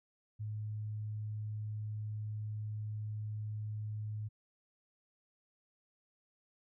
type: tone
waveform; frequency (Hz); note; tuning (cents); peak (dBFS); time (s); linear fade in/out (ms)
sine; 106.7; G#2; +47; -37; 0.39-4.29; 20
effects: none